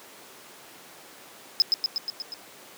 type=tone with echo; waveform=triangle; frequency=5100 Hz; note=D#8; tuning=42 cents sharp; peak=-14 dBFS; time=1.6-1.62 s; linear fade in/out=0 ms; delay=120 ms; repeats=6; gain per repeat=-3 dB; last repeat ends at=2.34 s; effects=pink hiss -47 dBFS RMS until 2.77 s + high-pass 300 Hz 12 dB/octave